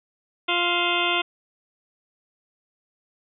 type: harmonic tone with a mistuned harmonic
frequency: 349.2 Hz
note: F4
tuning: in tune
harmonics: 1 / 2 / 3 / 4 / 6 / 7 / 8 / 9 / 10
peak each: -29 / -29 / -29 / -29 / -29 / -29 / -29 / -29 / -29 dBFS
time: 0.48-1.22 s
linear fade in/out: 10 ms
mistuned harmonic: 7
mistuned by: +69 cents
effects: none